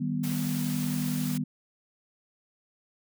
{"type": "chord", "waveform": "sine", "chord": "Eb augmented", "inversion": "none", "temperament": "equal", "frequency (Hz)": [155.56, 196, 246.9], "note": ["Eb3", "G3", "B3"], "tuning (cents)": [0, 0, 0], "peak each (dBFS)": [-31, -33, -30], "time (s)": [0, 1.44], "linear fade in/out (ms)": 10}
{"type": "noise", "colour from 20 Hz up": "white", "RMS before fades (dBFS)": -39, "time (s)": [0.23, 1.38], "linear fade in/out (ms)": 10}
{"effects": []}